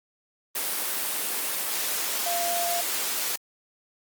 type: tone in noise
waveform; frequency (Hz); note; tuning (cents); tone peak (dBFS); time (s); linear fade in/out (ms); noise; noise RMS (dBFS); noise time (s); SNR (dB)
sine; 693; F5; -14; -27; 2.26-2.81; 5; white; -28; 0.55-3.36; -2
effects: high-pass 300 Hz 12 dB/octave + Opus 24 kbps